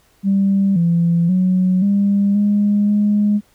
sine tone with pitch steps, 196.2 / 169.8 / 184.6 / 200.5 / 205.5 / 207.3 Hz, G3 / F3 / F#3 / G3 / G#3 / G#3, +2 / -48 / -4 / +39 / -18 / -3 cents, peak -11 dBFS, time 0.23-3.41 s, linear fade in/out 50 ms, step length 530 ms, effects tanh soft clip ceiling -7 dBFS + pink hiss -56 dBFS RMS until 3.54 s

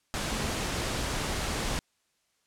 sine tone in noise, 220 Hz, A3, in tune, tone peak -39 dBFS, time 0.3-0.51 s, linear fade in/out 0 ms, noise pink, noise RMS -31 dBFS, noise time 0.14-1.79 s, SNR -11 dB, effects white hiss -73 dBFS RMS until 2.46 s + low-pass 9000 Hz 12 dB/octave

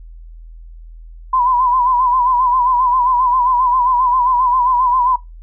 sine tone with vibrato, 1000 Hz, B5, 21 cents sharp, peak -11 dBFS, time 1.33-5.16 s, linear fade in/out 5 ms, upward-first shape sine, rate 7.5 Hz, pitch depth 71 cents each way, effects noise-tail reverb RT60 0.2 s tail -21 dB re dry + added 41 Hz sine -33 dBFS peak until 5.42 s

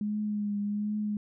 sine tone with vibrato, 207.7 Hz, G#3, in tune, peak -28 dBFS, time 0.01-1.17 s, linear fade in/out 2 ms, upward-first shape triangle, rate 1.3 Hz, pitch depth 35 cents each way, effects none

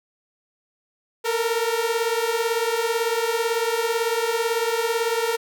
sawtooth beating tone pair, 451.3 / 469.3 Hz, A4 / A#4, +44 / +12 cents, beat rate 18 Hz, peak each -20 dBFS, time 1.24-5.37 s, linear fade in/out 20 ms, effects none

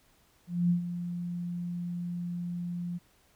sine tone with ADSR envelope, 174.61 Hz, F3, in tune, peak -21 dBFS, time 0.47-2.99 s, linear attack 230 ms, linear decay 110 ms, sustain -11 dB, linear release 24 ms, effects pink hiss -65 dBFS RMS until 3.35 s

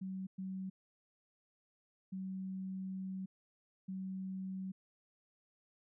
sine tone bursts at uneven times, 189.3 Hz, F#3, 40 cents sharp, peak -39 dBFS, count 4, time 0.01-0.27 / 0.38-0.7 / 2.12-3.26 / 3.88-4.72 s, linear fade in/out 10 ms, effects none

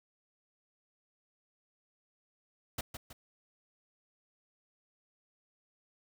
pink noise with echo, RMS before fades -36 dBFS, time 2.78-2.81 s, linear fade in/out 5 ms, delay 160 ms, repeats 2, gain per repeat -7 dB, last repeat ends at 3.13 s, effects none

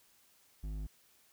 sine tone with hard clipping, 51.7 Hz, G#1, 7 cents flat, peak -39 dBFS, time 0.63-0.87 s, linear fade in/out 10 ms, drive 10 dB, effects white hiss -67 dBFS RMS until 1.32 s

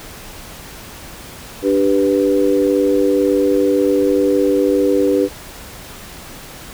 sine chord, G major, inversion second, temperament equal, 293.7 / 392 / 493.9 Hz, D4 / G4 / B4, 0 / 0 / 0 cents, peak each -16 dBFS, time 1.62-5.29 s, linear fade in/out 50 ms, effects pink hiss -35 dBFS RMS until 6.73 s

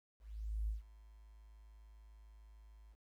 sine tone with ADSR envelope, 53.4 Hz, G#1, 49 cents sharp, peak -34 dBFS, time 0.19-2.96 s, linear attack 490 ms, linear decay 140 ms, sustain -22 dB, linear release 43 ms, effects 12-bit

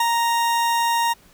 40% pulse tone with ADSR envelope, 932.3 Hz, A#5, in tune, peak -15 dBFS, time 0-1.14 s, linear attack 4 ms, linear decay 25 ms, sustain -2 dB, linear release 21 ms, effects pink hiss -53 dBFS RMS until 1.33 s

